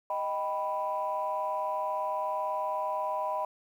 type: chord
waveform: sine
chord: Eb augmented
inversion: none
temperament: equal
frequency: 622.3 / 784 / 987.8 Hz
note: Eb5 / G5 / B5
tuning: 0 / 0 / 0 cents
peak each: -33 / -35 / -31 dBFS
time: 0.1-3.45 s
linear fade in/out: 2 ms
effects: tanh soft clip ceiling -21 dBFS + 10-bit